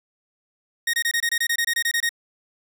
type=tone bursts; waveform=sawtooth; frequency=1864.7 Hz; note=A#6; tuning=in tune; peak=-16 dBFS; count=14; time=0.87-2.092 s; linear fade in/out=5 ms; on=65 ms; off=24 ms; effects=none